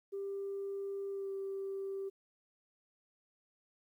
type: tone with pitch glide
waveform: sine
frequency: 395.4 to 390.2 Hz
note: G4 to G4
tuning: +15 to -8 cents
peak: -36 dBFS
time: 0.12-2.1 s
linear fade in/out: 20 ms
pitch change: -23 cents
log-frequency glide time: 1.1-1.31 s
effects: tanh soft clip ceiling -33 dBFS + 12-bit